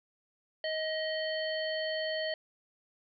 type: harmonic tone with a mistuned harmonic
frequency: 630 Hz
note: D#5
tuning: 21 cents sharp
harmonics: 1 / 3 / 5 / 7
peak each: -33 / -38 / -40 / -41 dBFS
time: 0.64-2.34 s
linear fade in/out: 2 ms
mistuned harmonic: 5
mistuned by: -32 cents
effects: none